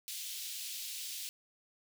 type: high-pass noise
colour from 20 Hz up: pink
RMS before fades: -42 dBFS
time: 0.08-1.29 s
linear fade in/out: 0 ms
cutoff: 3000 Hz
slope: 24 dB/octave
effects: none